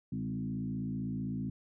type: tone with frequency modulation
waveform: sine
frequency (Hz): 196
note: G3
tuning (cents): 0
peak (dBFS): -33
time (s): 0.12-1.5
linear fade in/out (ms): 5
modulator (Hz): 55.7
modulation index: 1.4
effects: none